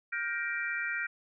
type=chord; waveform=sine; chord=G minor seventh; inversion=third; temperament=just; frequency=1411.2 / 1568 / 1881.6 / 2352 Hz; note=F6 / G6 / Bb6 / D7; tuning=+18 / 0 / +16 / +2 cents; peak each=-36 / -37 / -36 / -37 dBFS; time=0.12-1.07 s; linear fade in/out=10 ms; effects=none